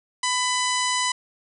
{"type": "harmonic tone with a mistuned harmonic", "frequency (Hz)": 999, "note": "B5", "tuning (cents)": 20, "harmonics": [1, 2, 3, 4, 5, 6, 7, 8, 9], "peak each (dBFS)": [-25, -28, -30, -31, -32, -33, -33, -34, -35], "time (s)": [0.23, 1.12], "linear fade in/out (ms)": 5, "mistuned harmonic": 9, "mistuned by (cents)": 63, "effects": []}